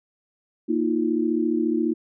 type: chord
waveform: sine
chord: Bb suspended fourth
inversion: none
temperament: equal with one note detuned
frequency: 233.1 / 314.7 / 349.2 Hz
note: Bb3 / Eb4 / F4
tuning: 0 / +20 / 0 cents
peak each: -25 / -23 / -25 dBFS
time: 0.68-1.94 s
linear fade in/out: 20 ms
effects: none

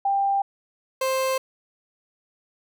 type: tone pair in turn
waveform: sine / 30% pulse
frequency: 792 / 525.7 Hz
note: G5 / C5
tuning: +18 / +8 cents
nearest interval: perfect fifth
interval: 710 cents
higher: first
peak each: -19 dBFS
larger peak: neither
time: 0.05-0.42 / 1.01-1.38 s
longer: neither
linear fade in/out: 5 ms
effects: none

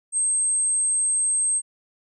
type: tone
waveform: sine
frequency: 8372 Hz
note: C9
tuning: in tune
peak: -19 dBFS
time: 0.12-1.62 s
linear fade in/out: 50 ms
effects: none

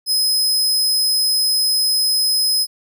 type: tone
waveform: sawtooth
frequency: 5080 Hz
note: D#8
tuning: 35 cents sharp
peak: -12 dBFS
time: 0.06-2.67 s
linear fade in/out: 50 ms
effects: none

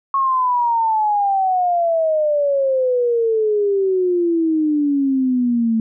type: exponential sweep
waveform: sine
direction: down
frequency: 1099 to 221.5 Hz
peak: -14 dBFS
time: 0.14-5.8 s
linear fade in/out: 2 ms
effects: none

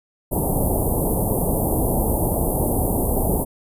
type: band-stop noise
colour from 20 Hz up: pink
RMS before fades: -20 dBFS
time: 0.31-3.45 s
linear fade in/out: 20 ms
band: 860 to 10000 Hz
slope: 48 dB/octave
effects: resampled to 32000 Hz

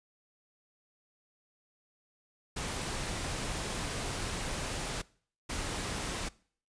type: noise bursts at uneven times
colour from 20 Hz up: pink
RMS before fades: -36 dBFS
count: 2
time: 2.56-5.02 / 5.49-6.29 s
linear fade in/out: 10 ms
effects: noise-tail reverb RT60 0.5 s tail -22 dB re dry + resampled to 22050 Hz

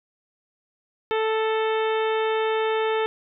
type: harmonic tone with a mistuned harmonic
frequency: 440 Hz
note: A4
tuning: in tune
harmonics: 1 / 2 / 3 / 4 / 5 / 6 / 7 / 8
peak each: -22 / -28 / -32 / -34 / -36 / -38 / -39 / -40 dBFS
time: 1.11-3.06 s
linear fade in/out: 0 ms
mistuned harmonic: 8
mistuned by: +41 cents
effects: none

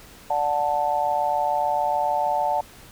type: chord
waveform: sine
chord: D major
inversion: none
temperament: just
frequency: 587.3 / 734.2 / 881 Hz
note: D5 / F#5 / A5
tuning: 0 / -14 / +2 cents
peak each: -27 / -24 / -23 dBFS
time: 0.3-2.61 s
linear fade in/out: 5 ms
effects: pink hiss -47 dBFS RMS until 2.91 s

